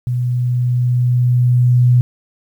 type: tone with level ramp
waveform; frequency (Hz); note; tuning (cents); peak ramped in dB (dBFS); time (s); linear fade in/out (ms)
sine; 123.47; B2; 0; -15 to -7; 0.07-2.01; 0
effects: 8-bit